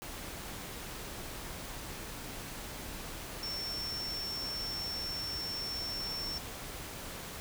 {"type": "tone in noise", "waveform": "sine", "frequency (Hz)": 5430, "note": "F8", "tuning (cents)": -50, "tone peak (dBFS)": -36, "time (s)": [3.43, 6.38], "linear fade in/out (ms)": 0, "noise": "pink", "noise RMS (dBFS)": -43, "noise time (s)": [0.02, 7.4], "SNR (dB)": 4, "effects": []}